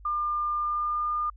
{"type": "tone with pitch glide", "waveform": "sine", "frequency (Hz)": [1200, 1209.7], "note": ["D6", "D#6"], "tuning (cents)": [37, -49], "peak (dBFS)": -25, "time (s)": [0.05, 1.3], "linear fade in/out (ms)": 5, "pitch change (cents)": 14, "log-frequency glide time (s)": [0.59, 1.12], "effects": ["added 50 Hz sine -46 dBFS peak until 1.36 s"]}